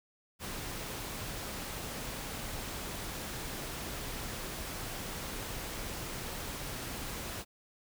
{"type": "noise", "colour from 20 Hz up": "pink", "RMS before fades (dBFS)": -40, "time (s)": [0.39, 7.45], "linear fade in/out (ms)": 50, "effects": []}